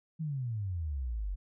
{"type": "exponential sweep", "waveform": "sine", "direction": "down", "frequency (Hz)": [164.81, 44.66], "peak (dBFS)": -32, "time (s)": [0.19, 1.36], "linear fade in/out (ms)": 20, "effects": []}